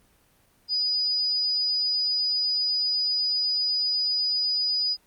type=tone; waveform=sine; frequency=4946 Hz; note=D#8; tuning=11 cents flat; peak=-22 dBFS; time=0.68-4.97 s; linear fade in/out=50 ms; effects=pink hiss -62 dBFS RMS until 5.06 s + Opus 24 kbps